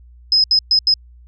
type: tone bursts at uneven times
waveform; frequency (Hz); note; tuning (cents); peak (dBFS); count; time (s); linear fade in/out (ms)
sine; 5090; D#8; +39; -10; 4; 0.32-0.44 / 0.51-0.59 / 0.71-0.79 / 0.87-0.94; 2
effects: added 60 Hz sine -41 dBFS peak until 1.27 s